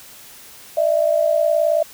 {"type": "tone pair together", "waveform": "sine", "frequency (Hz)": [600.3, 659.3], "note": ["D5", "E5"], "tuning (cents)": [38, 0], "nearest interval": "major second", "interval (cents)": 162, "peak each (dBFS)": [-17, -17], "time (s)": [0.77, 1.83], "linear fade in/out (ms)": 5, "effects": ["white hiss -42 dBFS RMS until 1.93 s"]}